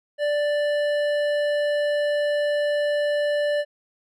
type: tone with hard clipping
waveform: sine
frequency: 587.3 Hz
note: D5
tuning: in tune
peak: -22 dBFS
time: 0.18-3.65 s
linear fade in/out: 50 ms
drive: 11 dB
effects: none